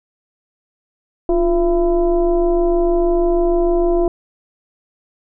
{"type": "tone with frequency modulation", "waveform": "sine", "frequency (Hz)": 349.2, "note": "F4", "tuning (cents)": 0, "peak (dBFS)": -12, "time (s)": [1.29, 4.08], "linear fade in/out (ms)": 2, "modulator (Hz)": 326, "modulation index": 0.88, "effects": []}